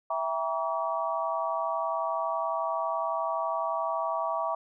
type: chord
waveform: sine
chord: E diminished seventh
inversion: none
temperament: just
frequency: 659.3 / 791.1 / 949.3 / 1139.2 Hz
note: E5 / G5 / Bb5 / Db6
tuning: 0 / +16 / +31 / +47 cents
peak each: -31 / -36 / -33 / -32 dBFS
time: 0.1-4.55 s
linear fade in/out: 5 ms
effects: none